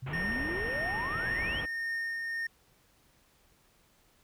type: exponential sweep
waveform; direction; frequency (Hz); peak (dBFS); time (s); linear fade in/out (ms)
sine; up; 122.5 to 3311; -36; 0.02-1.61; 10
type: low-pass noise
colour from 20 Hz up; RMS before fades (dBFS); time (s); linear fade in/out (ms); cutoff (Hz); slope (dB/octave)
pink; -39; 0.06-1.66; 10; 3000; 48
type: tone with tremolo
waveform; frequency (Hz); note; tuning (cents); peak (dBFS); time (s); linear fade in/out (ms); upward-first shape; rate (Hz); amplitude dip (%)
triangle; 1833; A#6; -30; -29; 0.13-2.47; 5; triangle; 1.8; 30
effects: pink hiss -66 dBFS RMS until 4.23 s